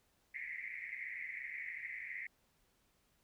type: band-pass noise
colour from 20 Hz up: white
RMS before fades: -45 dBFS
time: 0.34-2.27 s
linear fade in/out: 5 ms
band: 1900 to 2200 Hz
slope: 96 dB/octave
effects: pink hiss -75 dBFS RMS until 3.23 s